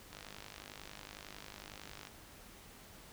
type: click train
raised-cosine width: 0.2 ms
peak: -30 dBFS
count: 100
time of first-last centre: 0.13-2.071 s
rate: 51 Hz
effects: pink hiss -56 dBFS RMS until 3.12 s